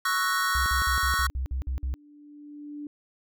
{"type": "chord", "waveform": "square", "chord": "F# dominant seventh", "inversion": "second", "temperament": "equal", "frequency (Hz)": [1108.7, 1318.5, 1480, 1864.7], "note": ["C#6", "E6", "F#6", "A#6"], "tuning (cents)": [0, 0, 0, 0], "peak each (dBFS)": [-29, -31, -29, -32], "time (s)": [0.05, 1.27], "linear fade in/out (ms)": 5}
{"type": "tone bursts", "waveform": "sine", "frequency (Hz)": 65.41, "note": "C2", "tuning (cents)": 0, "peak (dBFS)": -26, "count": 9, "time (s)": [0.55, 1.94], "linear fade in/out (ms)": 0, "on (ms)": 110, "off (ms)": 50}
{"type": "tone with exponential growth", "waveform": "sine", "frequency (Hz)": 293.7, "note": "D4", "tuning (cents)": 0, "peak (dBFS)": -33, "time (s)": [1.03, 2.87], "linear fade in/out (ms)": 2, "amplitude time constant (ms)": 400}
{"effects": []}